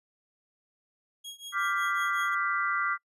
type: tone with tremolo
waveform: sawtooth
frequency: 3292 Hz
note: G#7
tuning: 16 cents flat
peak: -34 dBFS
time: 1.24-2.35 s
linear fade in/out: 10 ms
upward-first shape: triangle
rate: 5.4 Hz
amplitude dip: 95%
type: chord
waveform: sine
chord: G dominant seventh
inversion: second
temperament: equal with one note detuned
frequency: 1174.7 / 1396.9 / 1568 / 1985.8 Hz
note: D6 / F6 / G6 / B6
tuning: 0 / 0 / 0 / +9 cents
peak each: -30 / -30 / -35 / -33 dBFS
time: 1.52-2.98 s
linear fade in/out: 50 ms
effects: noise-tail reverb RT60 0.1 s tail -26 dB re dry + resampled to 32000 Hz